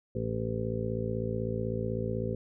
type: harmonic tone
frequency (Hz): 56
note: A1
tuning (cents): +31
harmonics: 1 / 2 / 3 / 4 / 5 / 7 / 8 / 9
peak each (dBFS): -42 / -34 / -39 / -37 / -44 / -37 / -41 / -37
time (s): 0.15-2.35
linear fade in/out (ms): 5
effects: none